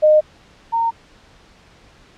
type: tone pair in turn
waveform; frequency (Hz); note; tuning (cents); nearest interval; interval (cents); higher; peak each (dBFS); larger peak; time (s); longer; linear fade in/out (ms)
sine; 613 / 918.5; D#5 / A#5; -26 / -26; perfect fifth; 700; second; -8 / -15; first; 0.02-0.21 / 0.72-0.91; neither; 20
effects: pink hiss -49 dBFS RMS until 2.17 s + low-pass 5000 Hz 12 dB/octave